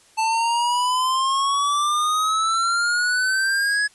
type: exponential sweep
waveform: square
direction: up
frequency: 880 to 1690 Hz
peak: -19 dBFS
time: 0.17-3.88 s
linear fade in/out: 20 ms
effects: white hiss -54 dBFS RMS until 3.94 s + resampled to 24000 Hz